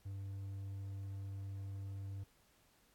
triangle tone, 98 Hz, G2, in tune, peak -40 dBFS, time 0.05-2.24 s, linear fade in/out 10 ms, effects pink hiss -71 dBFS RMS until 2.94 s + AAC 64 kbps

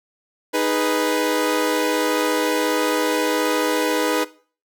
sawtooth chord, G# minor, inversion second, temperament equal, 311.1 / 415.3 / 493.9 Hz, D#4 / G#4 / B4, 0 / 0 / 0 cents, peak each -19 / -21 / -17 dBFS, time 0.53-4.25 s, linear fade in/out 20 ms, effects noise-tail reverb RT60 0.4 s tail -18 dB re dry

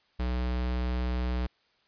square tone, 61.74 Hz, B1, in tune, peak -28 dBFS, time 0.19-1.47 s, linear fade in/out 10 ms, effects white hiss -68 dBFS RMS until 1.87 s + resampled to 11025 Hz

